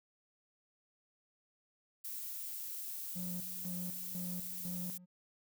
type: noise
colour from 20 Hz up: violet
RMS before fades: -43 dBFS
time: 2.04-4.98 s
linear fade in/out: 10 ms
type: tone with tremolo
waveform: triangle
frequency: 179.6 Hz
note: F3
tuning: 49 cents sharp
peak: -38 dBFS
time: 3.15-5.06 s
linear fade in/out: 20 ms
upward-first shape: square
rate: 2 Hz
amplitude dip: 80%
effects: none